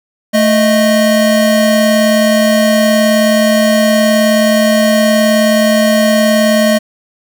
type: tone pair together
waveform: square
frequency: 220 / 620.9 Hz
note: A3 / D#5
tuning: 0 / -4 cents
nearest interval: octave + tritone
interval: 1796 cents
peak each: -11 dBFS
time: 0.33-6.79 s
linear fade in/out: 20 ms
effects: none